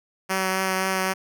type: tone with vibrato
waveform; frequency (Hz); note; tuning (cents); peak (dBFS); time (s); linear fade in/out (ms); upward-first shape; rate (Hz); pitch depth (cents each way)
5% pulse; 189.2; F#3; +39; -11; 0.29-1.14; 20; triangle; 3.8; 15
effects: none